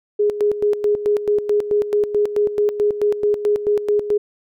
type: tone with tremolo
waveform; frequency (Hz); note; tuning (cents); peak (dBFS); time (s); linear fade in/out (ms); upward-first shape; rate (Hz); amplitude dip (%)
sine; 415.3; G#4; 0; -13; 0.19-4.18; 10; square; 4.6; 70
effects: none